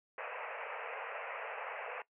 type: band-pass noise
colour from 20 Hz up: pink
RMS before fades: -43 dBFS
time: 0.18-2.02 s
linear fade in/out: 2 ms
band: 450 to 2700 Hz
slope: 96 dB/octave
effects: noise-tail reverb RT60 0.1 s tail -19 dB re dry